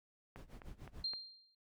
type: click train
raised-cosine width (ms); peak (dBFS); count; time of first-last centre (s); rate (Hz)
0.5; -36; 4; 0.36-1.135; 3.87
type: noise with tremolo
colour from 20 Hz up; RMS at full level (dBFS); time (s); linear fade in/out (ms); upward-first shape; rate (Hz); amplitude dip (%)
brown; -48; 0.36-1.06; 0; sine; 6.8; 90
type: tone with exponential decay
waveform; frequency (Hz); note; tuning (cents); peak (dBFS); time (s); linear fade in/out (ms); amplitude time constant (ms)
sine; 4186; C8; 0; -34; 1.04-1.55; 5; 110
effects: none